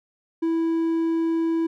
triangle tone, 328.8 Hz, E4, 4 cents flat, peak -18 dBFS, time 0.42-1.67 s, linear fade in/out 10 ms, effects none

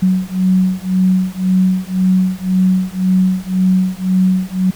sine beating tone pair, 185 / 186.9 Hz, F#3 / F#3, 0 / +18 cents, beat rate 1.9 Hz, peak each -14 dBFS, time 0.02-4.71 s, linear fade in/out 10 ms, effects pink hiss -38 dBFS RMS until 4.75 s

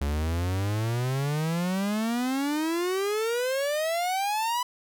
45% pulse exponential sweep, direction up, 69.3 to 1000 Hz, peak -25 dBFS, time 0.01-4.63 s, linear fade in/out 5 ms, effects none

